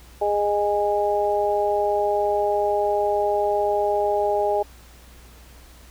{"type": "harmonic tone", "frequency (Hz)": 205.7, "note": "G#3", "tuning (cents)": -16, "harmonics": [2, 3, 4], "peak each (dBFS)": [-23, -23, -23], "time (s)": [0.21, 4.63], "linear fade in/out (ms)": 10, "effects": ["added 60 Hz sine -46 dBFS peak until 5.9 s", "pink hiss -50 dBFS RMS until 5.9 s"]}